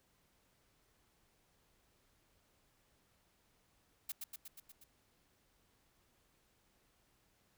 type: noise with echo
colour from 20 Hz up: blue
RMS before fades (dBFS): -41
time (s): 4.09-4.12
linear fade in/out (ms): 5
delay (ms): 120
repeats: 6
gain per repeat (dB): -3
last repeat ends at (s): 4.84
effects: pink hiss -74 dBFS RMS until 7.57 s